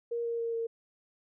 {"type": "tone with pitch steps", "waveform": "sine", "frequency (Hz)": [469.8, 466, 462.3, 458.5], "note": ["A#4", "A#4", "A#4", "A#4"], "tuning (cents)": [13, -1, -14, -29], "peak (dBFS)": -30, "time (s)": [0.11, 0.67], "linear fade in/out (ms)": 10, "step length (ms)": 140, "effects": []}